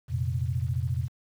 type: chord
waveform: sine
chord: F suspended fourth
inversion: none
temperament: equal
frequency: 87.31 / 116.54 / 130.81 Hz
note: F2 / Bb2 / C3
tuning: 0 / 0 / 0 cents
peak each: -30 dBFS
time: 0.08-1.09 s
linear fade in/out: 50 ms
effects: 9-bit